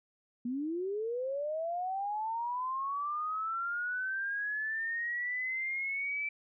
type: linear sweep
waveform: sine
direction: up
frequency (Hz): 233.4 to 2328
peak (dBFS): -32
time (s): 0.45-6.29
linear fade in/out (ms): 5
effects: none